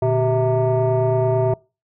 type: tone with frequency modulation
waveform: sine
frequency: 384.5 Hz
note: G4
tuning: 33 cents flat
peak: -14 dBFS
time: 0.02-1.54 s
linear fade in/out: 5 ms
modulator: 266 Hz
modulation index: 1.4
effects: noise-tail reverb RT60 0.3 s tail -25 dB re dry + tanh soft clip ceiling -11 dBFS